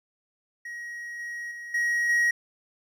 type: tone with level steps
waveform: triangle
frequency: 1896 Hz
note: A#6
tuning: 29 cents sharp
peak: -33 / -31 / -35 / -21 / -18 dBFS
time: 0.65-2.31 s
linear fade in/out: 5 ms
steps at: 1.19 / 1.51 / 1.74 / 2.09 s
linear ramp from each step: 5 ms
effects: none